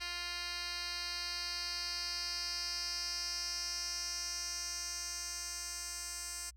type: tone with band-pass filter sweep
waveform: 10% pulse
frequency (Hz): 350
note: F4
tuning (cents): +4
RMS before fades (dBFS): -40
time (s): 0-6.51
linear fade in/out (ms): 20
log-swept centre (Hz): 3700 to 7400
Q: 3.7
effects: added 60 Hz sine -55 dBFS peak until 6.56 s